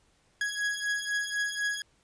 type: beating tone pair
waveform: 40% pulse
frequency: 1661.2 / 1665.2 Hz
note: G#6 / G#6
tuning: 0 / +4 cents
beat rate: 4 Hz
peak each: -32 / -30 dBFS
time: 0.41-1.82 s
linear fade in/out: 2 ms
effects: pink hiss -67 dBFS RMS until 2.03 s + resampled to 22050 Hz